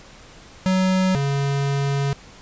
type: tone pair in turn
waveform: square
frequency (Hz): 187 / 139.77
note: F#3 / C#3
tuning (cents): +19 / +15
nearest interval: perfect fourth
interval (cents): 504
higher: first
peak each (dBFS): -17 / -20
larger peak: first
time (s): 0.66-1.15 / 1.15-2.13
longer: second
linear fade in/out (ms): 0
effects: pink hiss -45 dBFS RMS until 2.41 s + resampled to 16000 Hz